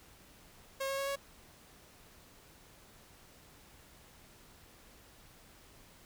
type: tone with pitch steps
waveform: sawtooth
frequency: 541 / 546 / 551.1 / 556.2 Hz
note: C#5 / C#5 / C#5 / C#5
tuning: -42 / -26 / -10 / +6 cents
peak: -30 dBFS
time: 0.8-1.16 s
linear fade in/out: 10 ms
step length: 90 ms
effects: pink hiss -59 dBFS RMS until 6.05 s